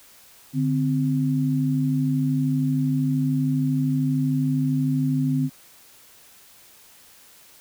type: tone pair together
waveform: sine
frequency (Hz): 146.83 / 259.7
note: D3 / C4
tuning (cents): 0 / -13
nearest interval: minor seventh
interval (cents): 987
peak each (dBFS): -22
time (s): 0.53-5.5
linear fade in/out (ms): 50
effects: white hiss -51 dBFS RMS until 7.6 s